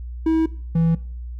triangle tone pair in turn, 322 / 164.95 Hz, E4 / E3, -41 / +1 cents, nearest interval octave, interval 1158 cents, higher first, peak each -13 dBFS, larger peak neither, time 0.26-0.46 / 0.75-0.95 s, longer neither, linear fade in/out 5 ms, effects noise-tail reverb RT60 0.5 s tail -20 dB re dry + added 60 Hz sine -29 dBFS peak until 1.39 s

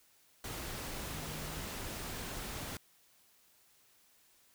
sine tone in noise, 153.7 Hz, D#3, 21 cents flat, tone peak -46 dBFS, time 1.13-1.62 s, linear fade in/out 2 ms, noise pink, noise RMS -42 dBFS, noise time 0.44-2.77 s, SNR -7 dB, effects white hiss -67 dBFS RMS until 4.54 s

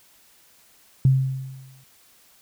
sine tone with exponential decay, 132.6 Hz, C3, 23 cents sharp, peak -11 dBFS, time 1.05-1.84 s, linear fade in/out 2 ms, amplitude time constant 170 ms, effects white hiss -56 dBFS RMS until 2.41 s

